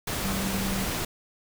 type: tone in noise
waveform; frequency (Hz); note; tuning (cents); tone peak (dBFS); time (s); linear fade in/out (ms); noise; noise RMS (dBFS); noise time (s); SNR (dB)
sine; 193.3; G3; -24; -29; 0.24-0.85; 5; pink; -30; 0.07-1.05; -2
effects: none